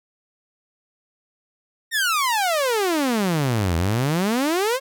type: exponential two-way sweep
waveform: sawtooth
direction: down then up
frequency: 1878 to 80.3 to 553 Hz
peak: -15 dBFS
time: 1.91-4.8 s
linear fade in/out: 50 ms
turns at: 3.76 s
effects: none